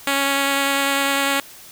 5% pulse tone with vibrato, 277.2 Hz, C#4, in tune, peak -6 dBFS, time 0.07-1.4 s, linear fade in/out 2 ms, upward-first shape sine, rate 10 Hz, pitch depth 9 cents each way, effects white hiss -42 dBFS RMS until 1.71 s

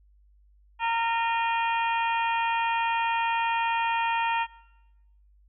harmonic tone with a mistuned harmonic, 460.6 Hz, A#4, 21 cents flat, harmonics 2 / 3 / 4 / 5 / 6 / 7, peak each -25 / -35 / -34 / -33 / -36 / -41 dBFS, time 0.79-4.47 s, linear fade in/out 50 ms, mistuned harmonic 5, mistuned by +100 cents, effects noise-tail reverb RT60 1.0 s tail -21 dB re dry + added 50 Hz sine -56 dBFS peak until 5.48 s

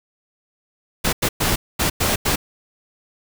pink noise bursts at uneven times, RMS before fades -19 dBFS, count 6, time 1.04-1.13 / 1.22-1.29 / 1.4-1.56 / 1.79-1.9 / 2-2.16 / 2.25-2.36 s, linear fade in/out 10 ms, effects none

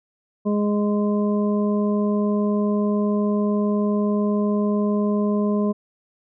harmonic tone, 207.2 Hz, G#3, 4 cents flat, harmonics 1 / 2 / 3 / 5, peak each -19 / -25 / -29 / -33 dBFS, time 0.45-5.73 s, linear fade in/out 20 ms, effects none

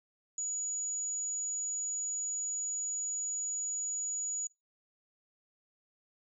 sine tone, 6860 Hz, A8, 45 cents flat, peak -33 dBFS, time 0.38-4.47 s, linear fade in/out 2 ms, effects noise-tail reverb RT60 0.2 s tail -21 dB re dry

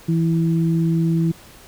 sine tone pair together, 164.81 / 328.9 Hz, E3 / E4, 0 / -4 cents, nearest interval octave, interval 1196 cents, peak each -16 / -23 dBFS, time 0.08-1.32 s, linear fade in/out 10 ms, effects pink hiss -45 dBFS RMS until 1.67 s

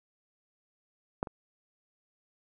clicks, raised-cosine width 1 ms, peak -15 / -27 dBFS, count 2, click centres 1.229 / 1.272 s, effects none

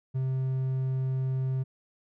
triangle tone, 131.3 Hz, C3, 6 cents sharp, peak -24 dBFS, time 0.14-1.64 s, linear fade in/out 20 ms, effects none

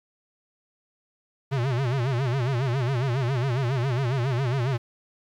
square tone with vibrato, 127.9 Hz, C3, 39 cents flat, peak -23 dBFS, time 1.51-4.78 s, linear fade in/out 20 ms, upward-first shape sine, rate 7.3 Hz, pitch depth 160 cents each way, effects low-pass 4000 Hz 12 dB/octave + 9-bit

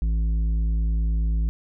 sine tone with tanh clipping, 54.7 Hz, A1, 9 cents flat, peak -21 dBFS, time 0.02-1.49 s, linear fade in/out 0 ms, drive 8 dB, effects none

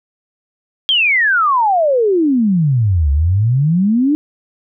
sine exponential two-way sweep, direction down then up, 3288 to 68.2 to 308.4 Hz, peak -10 dBFS, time 0.89-4.15 s, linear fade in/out 0 ms, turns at 3.11 s, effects none

